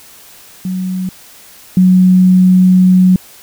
sine tone pair in turn, 185.4 / 184.23 Hz, F#3 / F#3, +4 / -7 cents, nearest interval unison, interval 11 cents, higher first, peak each -15 / -4 dBFS, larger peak second, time 0.65-1.09 / 1.77-3.16 s, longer second, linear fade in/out 2 ms, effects white hiss -39 dBFS RMS until 3.42 s

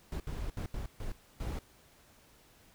brown noise bursts at uneven times, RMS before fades -37 dBFS, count 6, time 0.12-0.2 / 0.27-0.5 / 0.57-0.66 / 0.74-0.86 / 1-1.12 / 1.4-1.59 s, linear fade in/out 2 ms, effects pink hiss -62 dBFS RMS until 2.74 s

